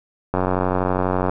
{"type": "click train", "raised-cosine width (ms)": 1, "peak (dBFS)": -6, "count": 89, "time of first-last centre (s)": [0.34, 1.295], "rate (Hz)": 92.1, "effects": []}